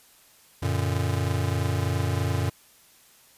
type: chord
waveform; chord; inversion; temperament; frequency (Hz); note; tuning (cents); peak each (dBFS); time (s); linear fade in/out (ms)
square; Gb augmented; none; just; 92.5 / 115.62 / 144.53; Gb2 / Bb2 / D3; 0 / -14 / -27; -27 / -29 / -31; 0.62-2.5; 10
effects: white hiss -56 dBFS RMS until 3.37 s + resampled to 32000 Hz